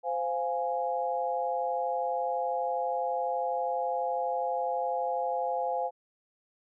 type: chord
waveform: sine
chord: F minor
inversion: second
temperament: equal with one note detuned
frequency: 518.4 / 698.5 / 830.6 Hz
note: C5 / F5 / Ab5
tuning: -16 / 0 / 0 cents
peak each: -32 dBFS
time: 0.03-5.91 s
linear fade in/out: 50 ms
effects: none